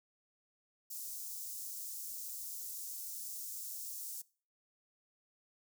white high-pass noise, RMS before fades -44 dBFS, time 0.9-4.22 s, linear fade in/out 10 ms, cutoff 5800 Hz, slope 24 dB/octave, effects noise-tail reverb RT60 0.4 s tail -22 dB re dry

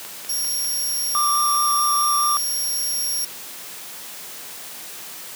click train, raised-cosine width 0.2 ms, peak -18 dBFS, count 4, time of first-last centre 0.05-0.646 s, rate 5.03 Hz
15% pulse tone, 5588 Hz, F8, in tune, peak -16 dBFS, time 0.29-3.25 s, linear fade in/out 5 ms
triangle tone with vibrato, 1179 Hz, D6, 6 cents sharp, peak -16 dBFS, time 1.15-2.37 s, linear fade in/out 0 ms, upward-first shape sine, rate 4.7 Hz, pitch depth 10 cents each way
effects white hiss -36 dBFS RMS until 5.35 s + high-pass 150 Hz 12 dB/octave

